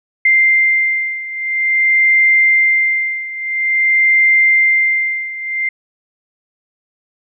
sine beating tone pair, 2093 / 2093.49 Hz, C7 / C7, 0 / 0 cents, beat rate 0.49 Hz, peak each -12 / -15 dBFS, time 0.25-5.69 s, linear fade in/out 5 ms, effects none

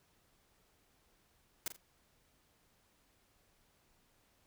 white noise with echo, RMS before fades -37 dBFS, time 1.66-1.68 s, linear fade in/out 2 ms, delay 42 ms, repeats 2, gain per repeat -10 dB, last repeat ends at 1.764 s, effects pink hiss -72 dBFS RMS until 4.46 s

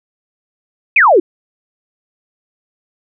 sine exponential sweep, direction down, 2649 to 320 Hz, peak -5 dBFS, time 0.96-1.2 s, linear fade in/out 5 ms, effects none

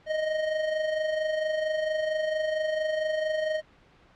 square tone with amplitude modulation, 622.3 Hz, D#5, in tune, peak -24 dBFS, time 0.06-3.62 s, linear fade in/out 50 ms, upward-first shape sine, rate 24.4 Hz, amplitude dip 50%, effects pink hiss -58 dBFS RMS until 4.15 s + low-pass 3000 Hz 12 dB/octave

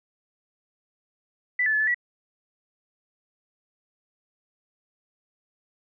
sine tone with pitch steps, 1983 / 1744 / 1721 / 1741 / 1939 Hz, B6 / A6 / A6 / A6 / B6, +7 / -16 / -39 / -19 / -32 cents, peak -20 dBFS, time 1.59-1.945 s, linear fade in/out 5 ms, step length 71 ms, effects none

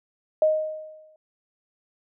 sine tone with exponential decay, 622.3 Hz, D#5, in tune, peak -14 dBFS, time 0.42-1.16 s, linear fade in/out 2 ms, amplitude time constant 160 ms, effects none

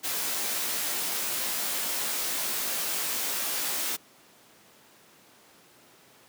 white noise with comb filter, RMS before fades -30 dBFS, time 0.03-3.97 s, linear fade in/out 20 ms, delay 17 ms, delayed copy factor +0.75, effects pink hiss -56 dBFS RMS until 6.28 s + high-pass 200 Hz 12 dB/octave

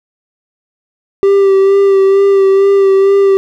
triangle tone with vibrato, 392 Hz, G4, in tune, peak -3 dBFS, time 1.23-3.37 s, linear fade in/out 0 ms, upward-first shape sine, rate 2.2 Hz, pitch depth 23 cents each way, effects none

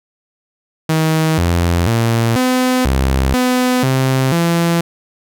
sawtooth tone with pitch steps, 158.7 / 86.1 / 115.3 / 254.2 / 66.3 / 251.5 / 131.8 / 169.2 Hz, D#3 / F2 / A#2 / C4 / C2 / B3 / C3 / E3, +35 / -24 / -19 / -50 / +23 / +32 / +13 / +45 cents, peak -8 dBFS, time 0.89-4.81 s, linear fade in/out 5 ms, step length 490 ms, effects none

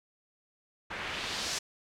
white noise with low-pass filter sweep, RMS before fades -36 dBFS, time 0.9-1.59 s, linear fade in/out 10 ms, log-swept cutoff 1800 to 6600 Hz, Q 1.3, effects none

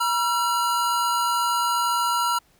square tone pair together, 959.5 / 1357 Hz, A#5 / E6, +50 / +50 cents, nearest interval tritone, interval 600 cents, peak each -24 dBFS, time 0-2.39 s, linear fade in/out 10 ms, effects pink hiss -61 dBFS RMS until 2.59 s

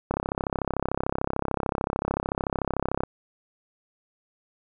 click train, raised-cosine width 1 ms, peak -11 dBFS, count 99, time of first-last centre 0.11-3.035 s, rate 33.5 Hz, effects none

